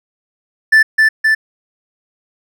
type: tone with echo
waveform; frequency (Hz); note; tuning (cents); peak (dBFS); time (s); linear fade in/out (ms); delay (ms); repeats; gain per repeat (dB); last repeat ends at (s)
triangle; 1760; A6; 0; -3; 0.72-0.83; 10; 260; 2; -2; 1.35
effects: none